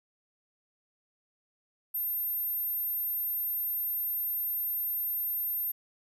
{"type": "tone", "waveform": "sine", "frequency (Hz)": 13210, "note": "G#9", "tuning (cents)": -10, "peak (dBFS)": -28, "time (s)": [1.94, 5.72], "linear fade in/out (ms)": 10, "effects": ["tanh soft clip ceiling -25 dBFS", "11-bit"]}